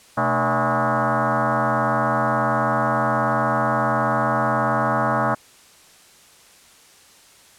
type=tone with frequency modulation; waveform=sine; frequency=223.2 Hz; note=A3; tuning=25 cents sharp; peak=-17 dBFS; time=0.17-5.35 s; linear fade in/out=10 ms; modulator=175 Hz; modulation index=7.1; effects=white hiss -50 dBFS RMS until 7.58 s + low-pass 10000 Hz 12 dB/octave